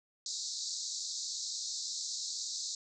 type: band-pass noise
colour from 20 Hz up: pink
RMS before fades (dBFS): -39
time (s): 0.26-2.75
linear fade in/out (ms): 2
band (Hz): 3900 to 7600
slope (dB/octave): 96
effects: none